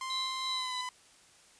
sawtooth tone with pitch glide, 1046.5 to 1005.6 Hz, C6 to B5, 0 to +31 cents, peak -32 dBFS, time 0.01-0.89 s, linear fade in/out 2 ms, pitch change -69 cents, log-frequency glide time 0.47-0.75 s
sine tone with tremolo, 3951 Hz, B7, in tune, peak -32 dBFS, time 0.1-0.81 s, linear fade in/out 2 ms, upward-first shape sine, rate 2.9 Hz, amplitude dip 60%
effects white hiss -60 dBFS RMS until 1.59 s + resampled to 22050 Hz

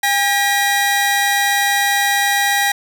sawtooth tone pair together, 806 / 1917 Hz, G5 / A#6, +48 / +48 cents, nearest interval octave + minor third, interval 1500 cents, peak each -13 dBFS, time 0.03-2.72 s, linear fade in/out 5 ms, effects none

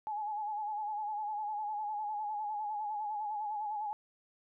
sine tone with vibrato, 844 Hz, G#5, 28 cents sharp, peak -34 dBFS, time 0.07-3.93 s, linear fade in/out 0 ms, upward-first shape sine, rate 9.9 Hz, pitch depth 56 cents each way, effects none

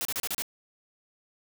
white noise bursts, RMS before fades -31 dBFS, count 6, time 0.01-0.421 s, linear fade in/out 0 ms, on 41 ms, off 33 ms, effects none

